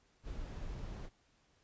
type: noise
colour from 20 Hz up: brown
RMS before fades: -43 dBFS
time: 0.23-1.1 s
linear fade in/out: 50 ms
effects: pink hiss -72 dBFS RMS until 1.63 s + resampled to 16000 Hz